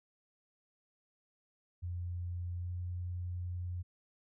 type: tone with pitch glide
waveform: sine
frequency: 88 to 88.92 Hz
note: F2 to F2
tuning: +14 to +32 cents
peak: -36 dBFS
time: 1.82-3.83 s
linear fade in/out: 20 ms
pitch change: +18 cents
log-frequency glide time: 2.6-2.69 s
effects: none